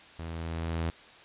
sawtooth tone with level ramp, 82.3 Hz, E2, 2 cents flat, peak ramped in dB -33 to -24 dBFS, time 0.19-0.9 s, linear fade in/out 0 ms, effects white hiss -52 dBFS RMS until 1.24 s + resampled to 8000 Hz

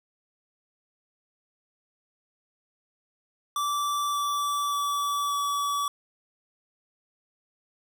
square tone with pitch steps, 1164 / 1157.3 / 1150.6 / 1144 Hz, D6 / D6 / D6 / D6, -16 / -26 / -36 / -46 cents, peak -26 dBFS, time 3.56-5.88 s, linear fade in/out 2 ms, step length 580 ms, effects none

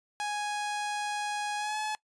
sawtooth tone with pitch glide, 830.6 to 854.9 Hz, G#5 to G#5, 0 to +50 cents, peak -27 dBFS, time 0.2-1.95 s, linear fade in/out 0 ms, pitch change +50 cents, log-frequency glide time 1.57-1.77 s, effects noise-tail reverb RT60 0.1 s tail -23 dB re dry + resampled to 22050 Hz

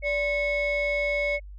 sine tone pair together, 581.2 / 2196 Hz, D5 / C#7, -18 / -17 cents, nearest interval octave + major seventh, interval 2301 cents, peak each -24 dBFS, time 0.02-1.4 s, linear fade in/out 50 ms, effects tanh soft clip ceiling -20 dBFS + added 49 Hz sine -39 dBFS peak until 1.58 s

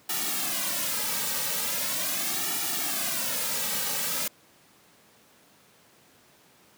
white noise with flanger, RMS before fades -29 dBFS, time 0.09-4.28 s, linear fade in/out 5 ms, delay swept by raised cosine 1.9 to 2.9 ms, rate 0.4 Hz, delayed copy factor -0.95, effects pink hiss -58 dBFS RMS until 6.77 s + high-pass 150 Hz 12 dB/octave

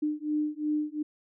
sine beating tone pair, 300.2 / 303 Hz, D4 / D#4, +38 / -46 cents, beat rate 2.8 Hz, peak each -30 dBFS, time 0.02-1.03 s, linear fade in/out 10 ms, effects none

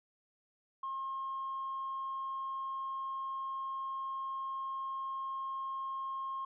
sine tone, 1072 Hz, C6, 42 cents sharp, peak -35 dBFS, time 0.83-6.45 s, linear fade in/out 5 ms, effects tanh soft clip ceiling -32 dBFS

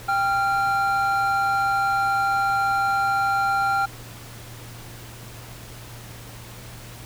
triangle tone pair together, 790 / 1384.1 Hz, G5 / F6, +13 / -16 cents, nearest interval minor seventh, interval 971 cents, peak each -20 dBFS, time 0.08-3.86 s, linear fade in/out 10 ms, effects added 117 Hz sine -41 dBFS peak until 7.05 s + pink hiss -42 dBFS RMS until 7.05 s

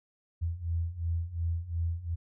sine beating tone pair, 82.41 / 85.21 Hz, E2 / F2, 0 / -42 cents, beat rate 2.8 Hz, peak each -34 / -31 dBFS, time 0.41-2.16 s, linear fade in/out 20 ms, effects none

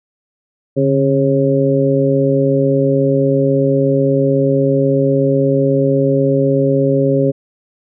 harmonic tone with a mistuned harmonic, 136.3 Hz, C#3, 29 cents flat, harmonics 1 / 2 / 3 / 4, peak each -16 / -16 / -16 / -16 dBFS, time 0.76-7.32 s, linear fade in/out 20 ms, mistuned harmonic 1, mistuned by +73 cents, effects none

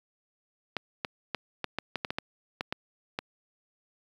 clicks, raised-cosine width 0.3 ms, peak -14 dBFS, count 12, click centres 0.767 / 1.048 / 1.347 / 1.643 / 1.786 / 1.957 / 2.048 / 2.105 / 2.185 / 2.609 / 2.725 / 3.189 s, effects high-pass 100 Hz 12 dB/octave + 9-bit

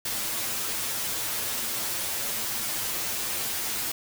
white noise with comb filter, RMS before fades -30 dBFS, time 0.05-3.92 s, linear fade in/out 5 ms, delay 8.9 ms, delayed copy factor +0.75, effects none

